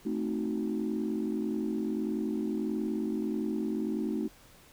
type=chord; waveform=sine; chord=A diminished seventh; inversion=none; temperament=equal; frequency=220 / 261.6 / 311.1 / 370 Hz; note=A3 / C4 / Eb4 / Gb4; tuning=0 / 0 / 0 / 0 cents; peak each=-32 / -36 / -33 / -36 dBFS; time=0.05-4.28 s; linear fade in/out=10 ms; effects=tanh soft clip ceiling -22 dBFS + pink hiss -57 dBFS RMS until 4.72 s